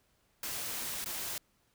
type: noise with dropouts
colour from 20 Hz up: white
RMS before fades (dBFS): -38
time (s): 0.43-1.38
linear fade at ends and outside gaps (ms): 2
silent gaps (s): 1.044-1.059
effects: pink hiss -72 dBFS RMS until 1.74 s